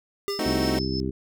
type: tone with exponential decay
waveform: square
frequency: 401.2 Hz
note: G4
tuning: 40 cents sharp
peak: -24 dBFS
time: 0.28-0.63 s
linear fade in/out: 0 ms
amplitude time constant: 74 ms
type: tone with tremolo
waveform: sine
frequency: 5250 Hz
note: E8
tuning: 8 cents flat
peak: -30 dBFS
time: 0.3-1 s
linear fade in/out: 0 ms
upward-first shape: sine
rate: 6.3 Hz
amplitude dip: 50%
type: chord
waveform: 25% pulse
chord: A diminished seventh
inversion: none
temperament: equal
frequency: 220 / 261.6 / 311.1 / 370 Hz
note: A3 / C4 / Eb4 / Gb4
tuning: 0 / 0 / 0 / 0 cents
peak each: -27 / -28 / -24 / -28 dBFS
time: 0.39-0.79 s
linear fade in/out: 2 ms
type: harmonic tone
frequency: 65.41 Hz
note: C2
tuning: in tune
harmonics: 1 / 2 / 3 / 4 / 5 / 6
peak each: -32 / -32 / -32 / -32 / -32 / -32 dBFS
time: 0.45-1.11 s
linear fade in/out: 10 ms
effects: none